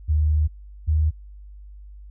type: tone pair in turn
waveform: sine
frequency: 76.3 / 77.23 Hz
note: D#2 / D#2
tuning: -33 / -12 cents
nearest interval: unison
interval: 21 cents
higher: second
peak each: -16 dBFS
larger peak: neither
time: 0.08-0.48 / 0.87-1.11 s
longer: first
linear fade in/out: 20 ms
effects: added 50 Hz sine -39 dBFS peak until 2.1 s